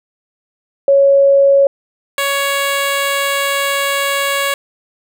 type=tone pair in turn; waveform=sine / 10% pulse; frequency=554.4 / 557.9 Hz; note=C#5 / C#5; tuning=0 / +11 cents; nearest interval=unison; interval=11 cents; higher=second; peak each=-6 dBFS; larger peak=neither; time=0.88-1.67 / 2.18-4.54 s; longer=second; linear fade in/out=2 ms; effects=none